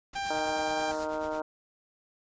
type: noise with tremolo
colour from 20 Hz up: pink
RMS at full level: -45 dBFS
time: 0.13-1.41 s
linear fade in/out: 5 ms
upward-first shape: triangle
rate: 9.2 Hz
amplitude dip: 80%
type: tone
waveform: sawtooth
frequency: 792 Hz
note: G5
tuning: 18 cents sharp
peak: -27 dBFS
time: 0.15-0.92 s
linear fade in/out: 10 ms
type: band-stop noise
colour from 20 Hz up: white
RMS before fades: -43 dBFS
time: 0.24-1.06 s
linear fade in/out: 20 ms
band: 1900 to 3700 Hz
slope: 96 dB/octave
type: harmonic tone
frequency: 155 Hz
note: D#3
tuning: 6 cents flat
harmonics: 2 / 3 / 4 / 5 / 6 / 7 / 8 / 9 / 10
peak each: -38 / -39 / -33 / -43 / -37 / -47 / -47 / -43 / -53 dBFS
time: 0.3-1.42 s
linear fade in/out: 5 ms
effects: resampled to 16000 Hz